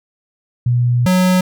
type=tone pair in turn; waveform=sine / square; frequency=121.8 / 183.66 Hz; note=B2 / F#3; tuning=-24 / -13 cents; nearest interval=perfect fifth; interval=711 cents; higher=second; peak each=-11 dBFS; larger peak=neither; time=0.66-1.06 / 1.06-1.41 s; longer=first; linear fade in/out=5 ms; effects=none